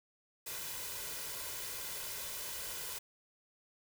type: noise with comb filter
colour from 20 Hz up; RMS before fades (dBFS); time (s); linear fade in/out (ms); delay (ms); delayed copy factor
white; -42; 0.46-2.99; 10; 2; +0.55
effects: none